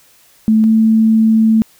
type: tone pair in turn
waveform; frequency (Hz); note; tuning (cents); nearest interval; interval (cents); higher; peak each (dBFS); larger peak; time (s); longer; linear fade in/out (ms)
sine; 219 / 221.5; A3 / A3; -8 / +12; unison; 20; second; -7; neither; 0.48-0.64 / 0.64-1.62; second; 0
effects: white hiss -49 dBFS RMS until 1.79 s